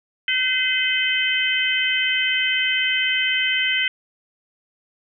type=harmonic tone; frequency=512 Hz; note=C5; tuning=38 cents flat; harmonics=3 / 4 / 5 / 6; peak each=-26 / -22 / -26 / -22 dBFS; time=0.28-3.88 s; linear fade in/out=2 ms; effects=none